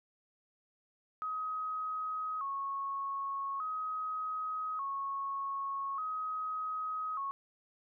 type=tone with vibrato; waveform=sine; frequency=1179 Hz; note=D6; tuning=6 cents sharp; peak=-34 dBFS; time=1.22-7.31 s; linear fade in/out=0 ms; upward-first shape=square; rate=0.42 Hz; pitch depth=120 cents each way; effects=none